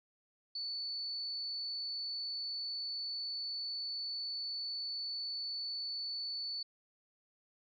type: tone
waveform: sine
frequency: 4471 Hz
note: C#8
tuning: 14 cents sharp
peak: -37 dBFS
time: 0.55-6.63 s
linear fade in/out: 5 ms
effects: none